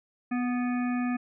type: harmonic tone with a mistuned harmonic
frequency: 246.9 Hz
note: B3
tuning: in tune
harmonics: 1 / 3 / 5 / 7 / 9 / 10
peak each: -26 / -38 / -40 / -41 / -47 / -44 dBFS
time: 0.31-1.17 s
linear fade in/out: 10 ms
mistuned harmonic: 3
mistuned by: -20 cents
effects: none